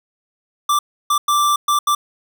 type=tone bursts at uneven times; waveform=square; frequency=1174.7 Hz; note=D6; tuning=in tune; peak=-14 dBFS; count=5; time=0.69-0.79 / 1.1-1.18 / 1.28-1.56 / 1.68-1.79 / 1.87-1.95 s; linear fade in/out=5 ms; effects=none